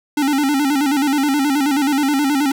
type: tone with vibrato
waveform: square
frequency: 282.6 Hz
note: C#4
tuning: 34 cents sharp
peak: -15 dBFS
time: 0.17-2.52 s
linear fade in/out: 5 ms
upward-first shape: square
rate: 9.4 Hz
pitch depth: 85 cents each way
effects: none